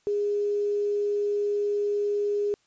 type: tone with quantisation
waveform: sine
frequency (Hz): 410.9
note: G#4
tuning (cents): -18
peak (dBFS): -23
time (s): 0.07-2.54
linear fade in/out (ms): 0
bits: 8
effects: white hiss -67 dBFS RMS until 2.66 s + resampled to 16000 Hz